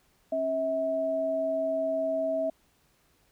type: tone pair together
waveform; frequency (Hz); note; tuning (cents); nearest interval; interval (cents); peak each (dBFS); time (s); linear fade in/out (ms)
sine; 272 / 647; C#4 / E5; -33 / -32; octave + minor third; 1501; -35 / -26; 0.32-2.5; 5
effects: pink hiss -67 dBFS RMS until 3.31 s